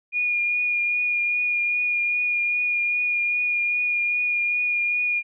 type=tone with vibrato; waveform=sine; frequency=2435 Hz; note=D#7; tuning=38 cents flat; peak=-20 dBFS; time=0.12-5.23 s; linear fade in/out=50 ms; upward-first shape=triangle; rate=2.5 Hz; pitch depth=19 cents each way; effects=none